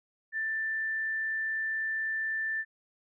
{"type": "tone", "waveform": "sine", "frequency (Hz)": 1772, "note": "A6", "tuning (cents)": 12, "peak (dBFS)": -29, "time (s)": [0.32, 2.65], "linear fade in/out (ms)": 50, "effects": []}